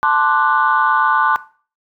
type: chord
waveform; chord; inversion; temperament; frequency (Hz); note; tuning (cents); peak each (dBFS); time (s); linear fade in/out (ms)
sine; D dominant seventh; second; equal; 880 / 1046.5 / 1174.7 / 1480; A5 / C6 / D6 / F#6; 0 / 0 / 0 / 0; -17; 0.03-1.36; 0
effects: noise-tail reverb RT60 0.4 s tail -17 dB re dry + tanh soft clip ceiling -3 dBFS